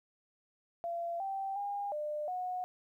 sine tone with pitch steps, 683 / 779 / 809 / 600 / 730 Hz, F5 / G5 / G#5 / D5 / F#5, -39 / -11 / -46 / +37 / -24 cents, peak -34 dBFS, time 0.84-2.64 s, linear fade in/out 0 ms, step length 360 ms, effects 12-bit

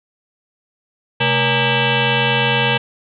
sine tone with frequency modulation, 1266 Hz, D#6, 30 cents sharp, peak -13 dBFS, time 1.2-2.78 s, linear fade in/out 10 ms, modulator 349 Hz, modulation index 5.7, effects none

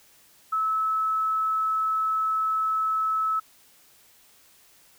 sine tone, 1300 Hz, E6, 24 cents flat, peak -22 dBFS, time 0.52-3.4 s, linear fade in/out 10 ms, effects white hiss -57 dBFS RMS until 4.98 s

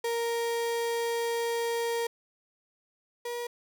35% pulse tone pair in turn, 466.2 / 478.5 Hz, A#4 / A#4, 0 / +45 cents, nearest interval unison, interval 45 cents, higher second, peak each -26 / -31 dBFS, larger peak first, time 0.04-2.07 / 3.25-3.47 s, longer first, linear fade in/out 5 ms, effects none

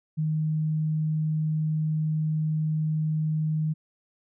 sine tone, 155.56 Hz, D#3, in tune, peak -23 dBFS, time 0.17-3.74 s, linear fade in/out 20 ms, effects none

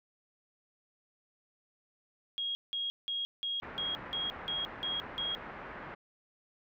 sine tone bursts, 3278 Hz, G#7, 23 cents flat, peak -32 dBFS, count 9, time 2.38-5.35 s, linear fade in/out 0 ms, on 170 ms, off 180 ms
white low-pass noise, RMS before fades -45 dBFS, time 3.62-5.95 s, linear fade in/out 10 ms, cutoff 1800 Hz, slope 24 dB/octave
effects none

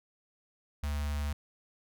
square tone with notch filter, 72.8 Hz, D2, 15 cents flat, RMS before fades -33 dBFS, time 0.83-1.33 s, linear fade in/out 5 ms, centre 360 Hz, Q 0.63, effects none

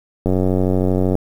click train, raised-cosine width 2 ms, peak -5 dBFS, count 84, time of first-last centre 0.26-1.153 s, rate 92.9 Hz, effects 7-bit

